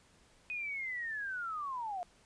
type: linear sweep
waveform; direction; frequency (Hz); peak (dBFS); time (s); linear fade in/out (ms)
sine; down; 2509 to 688; -36; 0.5-2.03; 0
effects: pink hiss -65 dBFS RMS until 2.25 s + resampled to 22050 Hz